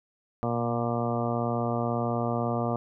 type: harmonic tone with a mistuned harmonic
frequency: 118.2 Hz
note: A#2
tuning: 24 cents sharp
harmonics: 1 / 2 / 3 / 4 / 5 / 6 / 7 / 8 / 9 / 10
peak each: -31 / -31 / -37 / -34 / -34 / -33 / -41 / -41 / -42 / -37 dBFS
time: 0.43-2.76 s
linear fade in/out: 0 ms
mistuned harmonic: 1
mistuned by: +31 cents
effects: none